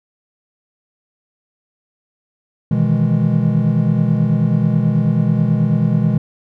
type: chord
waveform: triangle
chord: E major seventh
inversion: second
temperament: equal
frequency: 123.47 / 155.56 / 164.81 / 207.7 Hz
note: B2 / D#3 / E3 / G#3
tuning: 0 / 0 / 0 / 0 cents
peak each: -16 dBFS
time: 2.71-6.18 s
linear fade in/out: 5 ms
effects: none